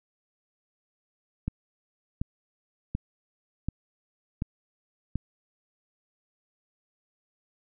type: click train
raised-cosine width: 5 ms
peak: -16 dBFS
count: 6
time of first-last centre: 1.48-5.156 s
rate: 1.36 Hz
effects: none